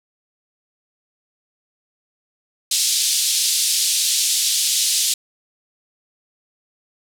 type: band-pass noise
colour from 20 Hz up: pink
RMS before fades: -19 dBFS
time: 2.71-5.14 s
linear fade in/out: 5 ms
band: 3600 to 11000 Hz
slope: 24 dB/octave
effects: none